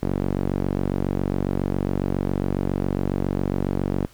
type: tone with band-pass filter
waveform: sawtooth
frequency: 47.29 Hz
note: F#1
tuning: 39 cents sharp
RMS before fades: -24 dBFS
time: 0.02-4.07 s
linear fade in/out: 10 ms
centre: 280 Hz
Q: 0.83
effects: pink hiss -53 dBFS RMS until 4.13 s

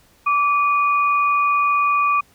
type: tone pair together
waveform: sine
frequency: 1159.1 / 2466 Hz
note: D6 / D#7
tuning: -23 / -16 cents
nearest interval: octave + minor second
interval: 1307 cents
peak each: -15 / -23 dBFS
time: 0.26-2.21 s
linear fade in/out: 10 ms
effects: pink hiss -55 dBFS RMS until 2.34 s

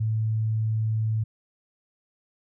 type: tone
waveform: sine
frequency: 110 Hz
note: A2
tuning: in tune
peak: -22 dBFS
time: 0-1.24 s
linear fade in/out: 10 ms
effects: none

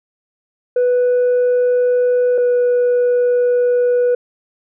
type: tone pair in turn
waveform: sine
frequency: 493.9 / 489.9 Hz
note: B4 / B4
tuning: 0 / -14 cents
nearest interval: unison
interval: 14 cents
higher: first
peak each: -9 dBFS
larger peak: neither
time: 0.76-2.38 / 2.38-4.15 s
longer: second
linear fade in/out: 5 ms
effects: tanh soft clip ceiling -10 dBFS

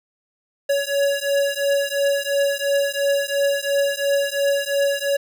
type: beating tone pair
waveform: square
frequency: 560 / 562.9 Hz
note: C#5 / C#5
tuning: +18 / +26 cents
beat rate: 2.9 Hz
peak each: -22 dBFS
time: 0.69-5.17 s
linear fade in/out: 10 ms
effects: none

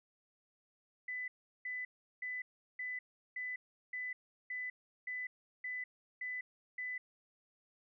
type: tone bursts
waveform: sine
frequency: 2000 Hz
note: B6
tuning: 21 cents sharp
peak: -38 dBFS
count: 11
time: 1.08-6.98 s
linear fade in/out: 5 ms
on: 200 ms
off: 370 ms
effects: none

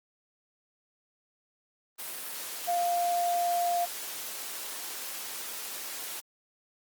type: tone in noise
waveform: sine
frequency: 698.5 Hz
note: F5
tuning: in tune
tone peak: -25 dBFS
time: 2.67-3.86 s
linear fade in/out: 20 ms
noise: white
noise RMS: -38 dBFS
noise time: 1.98-6.21 s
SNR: +10 dB
effects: high-pass 300 Hz 12 dB/octave + Opus 32 kbps

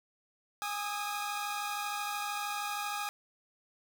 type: tone cluster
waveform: sawtooth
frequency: 822 / 1226 / 1279 Hz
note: G#5 / D#6 / D#6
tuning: -18 / -26 / +47 cents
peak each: -33 / -35 / -38 dBFS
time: 0.62-3.09 s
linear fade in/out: 0 ms
effects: 9-bit

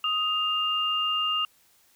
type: tone pair together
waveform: sine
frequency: 1250.4 / 2807 Hz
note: D#6 / F7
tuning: +8 / +8 cents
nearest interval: octave + major second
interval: 1400 cents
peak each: -28 / -25 dBFS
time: 0.04-1.45 s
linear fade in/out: 2 ms
effects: white hiss -62 dBFS RMS until 1.95 s

